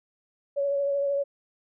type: tone with vibrato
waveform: sine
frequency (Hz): 562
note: C#5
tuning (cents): +24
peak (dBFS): -23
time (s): 0.56-1.24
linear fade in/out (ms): 20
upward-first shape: triangle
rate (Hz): 13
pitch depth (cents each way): 24
effects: none